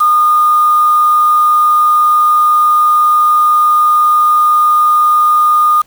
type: tone with quantisation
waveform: sine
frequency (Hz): 1221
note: D#6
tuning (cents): -33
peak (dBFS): -6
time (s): 0-5.82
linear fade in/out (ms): 10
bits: 4
effects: pink hiss -51 dBFS RMS until 5.86 s